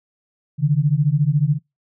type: beating tone pair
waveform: sine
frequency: 140 / 154 Hz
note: C#3 / D#3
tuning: +18 / -17 cents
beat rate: 14 Hz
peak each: -17 dBFS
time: 0.58-1.59 s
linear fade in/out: 50 ms
effects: noise-tail reverb RT60 0.2 s tail -23 dB re dry